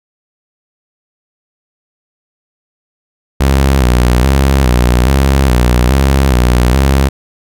sawtooth tone with vibrato, 64.3 Hz, C2, 30 cents flat, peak -3 dBFS, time 3.4-7.09 s, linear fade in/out 10 ms, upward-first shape square, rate 1.2 Hz, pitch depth 91 cents each way, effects none

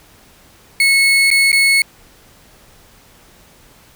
35% pulse tone with dropouts, 2194 Hz, C#7, 18 cents flat, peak -8 dBFS, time 0.8-1.82 s, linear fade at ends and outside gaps 2 ms, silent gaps 1.304-1.312 / 1.518-1.528 s, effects pink hiss -47 dBFS RMS until 3.95 s

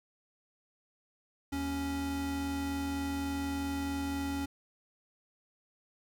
square tone pair together, 78 / 278.2 Hz, D#2 / C#4, +5 / +6 cents, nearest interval octave + minor seventh, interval 2201 cents, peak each -40 / -34 dBFS, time 1.52-4.46 s, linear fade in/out 10 ms, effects 11-bit

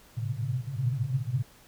pink band-pass noise, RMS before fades -30 dBFS, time 0.16-1.43 s, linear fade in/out 10 ms, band 110 to 140 Hz, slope 96 dB/octave, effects pink hiss -56 dBFS RMS until 1.67 s

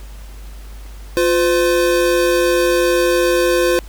square tone pair together, 351.8 / 509 Hz, F4 / C5, +13 / -48 cents, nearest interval tritone, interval 639 cents, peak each -16 dBFS, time 1.17-3.79 s, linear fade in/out 0 ms, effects added 50 Hz sine -31 dBFS peak until 3.88 s + pink hiss -44 dBFS RMS until 3.88 s

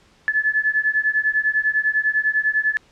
sine beating tone pair, 1723 / 1733 Hz, A6 / A6, -37 / -27 cents, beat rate 10 Hz, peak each -20 dBFS, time 0.28-2.77 s, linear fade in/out 0 ms, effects pink hiss -55 dBFS RMS until 2.91 s + low-pass 6000 Hz 12 dB/octave

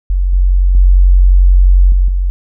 sine tone with level steps, 45.65 Hz, F#1, 23 cents flat, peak -9 / -6 / -3 / -6 / -10 dBFS, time 0.1-2.3 s, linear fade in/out 0 ms, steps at 0.33 / 0.75 / 1.92 / 2.08 s, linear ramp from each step 2 ms, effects none

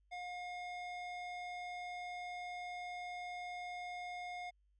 square tone with band-pass filter, 715 Hz, F5, 41 cents sharp, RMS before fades -45 dBFS, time 0.11-4.51 s, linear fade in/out 20 ms, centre 1600 Hz, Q 1, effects added 50 Hz sine -70 dBFS peak until 4.79 s + resampled to 22050 Hz

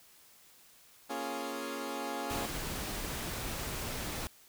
15% pulse chord, Bb minor seventh, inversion none, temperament equal, 233.1 / 277.2 / 349.2 / 415.3 Hz, Bb3 / Db4 / F4 / Ab4, 0 / 0 / 0 / 0 cents, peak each -37 / -33 / -37 / -36 dBFS, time 1.09-2.47 s, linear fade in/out 20 ms
pink noise, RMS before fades -38 dBFS, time 2.3-4.27 s, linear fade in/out 0 ms
effects white hiss -60 dBFS RMS until 4.48 s

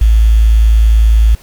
sine tone with quantisation, 55 Hz, A1, in tune, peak -4 dBFS, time 0.01-1.35 s, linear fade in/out 5 ms, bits 5, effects pink hiss -42 dBFS RMS until 1.42 s

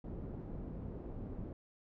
pink low-pass noise, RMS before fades -44 dBFS, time 0.04-1.53 s, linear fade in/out 2 ms, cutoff 400 Hz, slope 12 dB/octave, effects none

